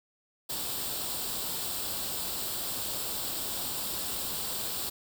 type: noise with comb filter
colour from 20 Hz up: white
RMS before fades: -34 dBFS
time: 0.49-4.9 s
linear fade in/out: 10 ms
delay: 0.24 ms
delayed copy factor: +0.6
effects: none